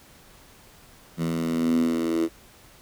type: tone with high-pass filter sweep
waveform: 10% pulse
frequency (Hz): 82.5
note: E2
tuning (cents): +2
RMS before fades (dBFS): -24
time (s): 1.17-2.29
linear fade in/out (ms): 50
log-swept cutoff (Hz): 180 to 330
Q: 7.8
effects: pink hiss -52 dBFS RMS until 2.81 s